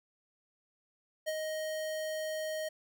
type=tone with ADSR envelope; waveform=square; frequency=625 Hz; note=D#5; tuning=8 cents sharp; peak=-31 dBFS; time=1.26-2.69 s; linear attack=24 ms; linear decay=36 ms; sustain=-4 dB; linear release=9 ms; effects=none